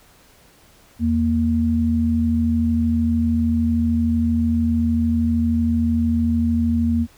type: tone pair together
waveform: sine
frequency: 82.08 / 233.1 Hz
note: E2 / A#3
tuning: -7 / 0 cents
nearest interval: octave + tritone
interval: 1807 cents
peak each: -21 / -17 dBFS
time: 0.99-7.07 s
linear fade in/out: 50 ms
effects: pink hiss -52 dBFS RMS until 7.17 s